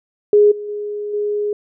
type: tone with level steps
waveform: sine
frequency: 415.3 Hz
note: G#4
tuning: in tune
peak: -7 / -25 / -22 / -17 dBFS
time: 0.33-1.53 s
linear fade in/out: 2 ms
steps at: 0.51 / 0.68 / 1.13 s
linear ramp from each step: 10 ms
effects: none